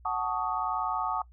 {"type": "chord", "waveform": "sine", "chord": "D# half-diminished seventh", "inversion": "first", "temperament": "equal with one note detuned", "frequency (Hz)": [740, 880, 1123.6, 1244.5], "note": ["F#5", "A5", "C#6", "D#6"], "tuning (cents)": [0, 0, 23, 0], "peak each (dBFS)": -33, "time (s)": [0.05, 1.22], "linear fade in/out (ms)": 5, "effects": ["noise-tail reverb RT60 0.1 s tail -20 dB re dry", "added 60 Hz sine -51 dBFS peak until 1.32 s"]}